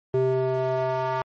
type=tone with band-pass filter sweep; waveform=square; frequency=130 Hz; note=C3; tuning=11 cents flat; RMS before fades=-24 dBFS; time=0.14-1.22 s; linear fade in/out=0 ms; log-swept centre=380 to 960 Hz; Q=2.4; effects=MP3 32 kbps